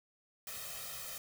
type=noise with comb filter; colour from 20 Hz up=white; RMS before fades=-44 dBFS; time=0.47-1.18 s; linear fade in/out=2 ms; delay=1.6 ms; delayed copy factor=+1; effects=none